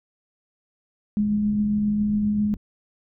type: tone with tremolo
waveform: sine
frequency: 208.8 Hz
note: G#3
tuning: 10 cents sharp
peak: -18 dBFS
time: 1.17-2.54 s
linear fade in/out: 0 ms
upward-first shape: triangle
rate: 7.4 Hz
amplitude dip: 25%
type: low-pass noise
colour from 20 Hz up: white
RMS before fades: -37 dBFS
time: 1.19-2.57 s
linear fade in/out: 2 ms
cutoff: 190 Hz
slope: 24 dB/octave
effects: none